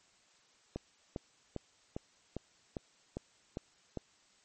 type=click train; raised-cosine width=2 ms; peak=-24 dBFS; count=9; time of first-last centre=0.76-3.973 s; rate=2.49 Hz; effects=white hiss -67 dBFS RMS until 4.44 s + MP3 32 kbps